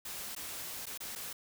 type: noise with dropouts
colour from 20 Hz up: white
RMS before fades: -42 dBFS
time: 0.05-1.33 s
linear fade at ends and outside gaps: 5 ms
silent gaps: 0.351-0.363 / 0.857-0.866 / 0.977-1.003 / 1.153-1.158 s
effects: none